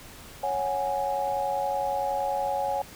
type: chord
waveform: sine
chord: C# suspended fourth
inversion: none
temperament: equal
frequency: 554.4 / 740 / 830.6 Hz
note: C#5 / F#5 / G#5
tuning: 0 / 0 / 0 cents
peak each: -30 / -31 / -28 dBFS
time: 0.43-2.82 s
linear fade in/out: 5 ms
effects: pink hiss -46 dBFS RMS until 2.95 s